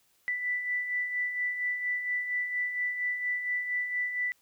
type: beating tone pair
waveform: sine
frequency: 1975.5 / 1979.8 Hz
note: B6 / B6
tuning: 0 / +4 cents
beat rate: 4.3 Hz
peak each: -38 / -29 dBFS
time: 0.28-4.32 s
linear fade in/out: 0 ms
effects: white hiss -68 dBFS RMS until 4.41 s